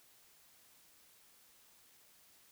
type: silence
effects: white hiss -65 dBFS RMS until 2.51 s